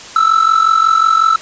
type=tone with amplitude modulation; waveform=triangle; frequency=1318.5 Hz; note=E6; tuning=in tune; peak=-3 dBFS; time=0.16-1.36 s; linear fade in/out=2 ms; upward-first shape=sine; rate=45.5 Hz; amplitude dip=75%; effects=white hiss -32 dBFS RMS until 1.41 s + resampled to 16000 Hz